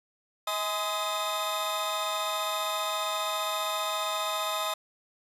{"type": "tone cluster", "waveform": "40% pulse", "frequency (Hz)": [637, 832, 1030, 1259, 3624], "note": ["D#5", "G#5", "C6", "D#6", "A#7"], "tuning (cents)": [41, 3, -28, 20, -50], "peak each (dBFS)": [-34, -37, -34, -33, -34], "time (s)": [0.47, 4.74], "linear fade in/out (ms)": 5, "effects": ["resampled to 32000 Hz"]}